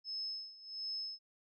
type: tone with tremolo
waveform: sine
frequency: 5200 Hz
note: E8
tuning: 24 cents flat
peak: -37 dBFS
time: 0.04-1.19 s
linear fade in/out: 50 ms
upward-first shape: sine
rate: 1.4 Hz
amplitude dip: 85%
effects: none